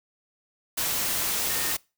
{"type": "tone in noise", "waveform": "sine", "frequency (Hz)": 1836, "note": "A#6", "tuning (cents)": -27, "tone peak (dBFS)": -37, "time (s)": [1.49, 1.73], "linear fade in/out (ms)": 10, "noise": "white", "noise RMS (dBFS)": -27, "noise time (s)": [0.77, 1.77], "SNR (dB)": -13, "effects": ["noise-tail reverb RT60 0.3 s tail -25 dB re dry"]}